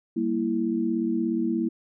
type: chord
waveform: sine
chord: E diminished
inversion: first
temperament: equal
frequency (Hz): 196 / 233.1 / 329.6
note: G3 / Bb3 / E4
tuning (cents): 0 / 0 / 0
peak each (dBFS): -31 / -26 / -26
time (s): 0.16-1.69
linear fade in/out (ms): 10
effects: none